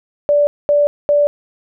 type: tone bursts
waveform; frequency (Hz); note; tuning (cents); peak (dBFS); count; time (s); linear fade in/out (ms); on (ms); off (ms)
sine; 583; D5; -13; -9; 3; 0.29-1.27; 0; 180; 220
effects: none

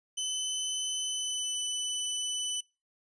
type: tone with pitch glide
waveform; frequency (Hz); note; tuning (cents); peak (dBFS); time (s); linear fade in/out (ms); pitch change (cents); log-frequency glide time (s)
20% pulse; 3027 to 2994; F#7 to F#7; +39 to +20; -25; 0.17-2.61; 10; -19; 1.02-1.6
effects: noise-tail reverb RT60 0.3 s tail -25 dB re dry + resampled to 22050 Hz

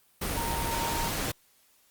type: tone in noise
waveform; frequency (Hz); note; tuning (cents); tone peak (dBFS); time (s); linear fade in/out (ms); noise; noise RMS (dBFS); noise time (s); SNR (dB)
sine; 925; A#5; -14; -32; 0.36-1.09; 10; pink; -31; 0.21-1.32; -4
effects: white hiss -64 dBFS RMS until 1.9 s + Opus 32 kbps

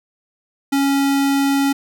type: tone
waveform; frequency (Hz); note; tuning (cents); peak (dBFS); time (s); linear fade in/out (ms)
square; 277.2; C#4; 0; -15; 0.72-1.73; 10
effects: none

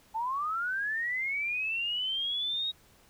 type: linear sweep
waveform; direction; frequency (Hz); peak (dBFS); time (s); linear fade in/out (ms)
sine; up; 860 to 3800; -29; 0.14-2.72; 20
effects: pink hiss -61 dBFS RMS until 3.09 s

